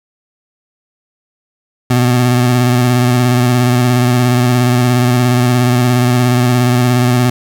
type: tone with vibrato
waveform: 25% pulse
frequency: 123.47 Hz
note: B2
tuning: in tune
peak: -5 dBFS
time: 1.9-7.3 s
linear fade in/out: 5 ms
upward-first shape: square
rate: 17 Hz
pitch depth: 28 cents each way
effects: 7-bit